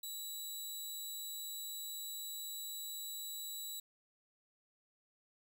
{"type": "tone", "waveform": "15% pulse", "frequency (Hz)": 3918, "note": "B7", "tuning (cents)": -15, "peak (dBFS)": -35, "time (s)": [0.03, 3.8], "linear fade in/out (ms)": 5, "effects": []}